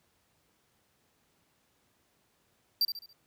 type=tone with echo; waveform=square; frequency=4699 Hz; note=D8; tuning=in tune; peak=-24 dBFS; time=2.81-2.85 s; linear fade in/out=2 ms; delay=70 ms; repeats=4; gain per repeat=-8 dB; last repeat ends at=3.13 s; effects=pink hiss -71 dBFS RMS until 3.26 s + high-pass 80 Hz 12 dB/octave